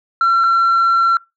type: tone pair in turn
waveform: sine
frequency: 1358 / 1358 Hz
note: F6 / F6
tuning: -49 / -49 cents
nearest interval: unison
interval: 0 cents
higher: neither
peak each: -8 dBFS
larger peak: neither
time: 0.21-0.44 / 0.44-1.17 s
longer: second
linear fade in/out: 2 ms
effects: noise-tail reverb RT60 0.2 s tail -23 dB re dry + tanh soft clip ceiling -9 dBFS